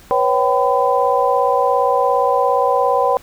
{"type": "tone cluster", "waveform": "sine", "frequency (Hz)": [491.7, 549, 772, 1007], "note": ["B4", "C#5", "G5", "B5"], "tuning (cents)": [-8, -17, -27, 33], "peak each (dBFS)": -18, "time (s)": [0.11, 3.17], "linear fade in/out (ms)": 0, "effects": ["pink hiss -45 dBFS RMS until 3.22 s"]}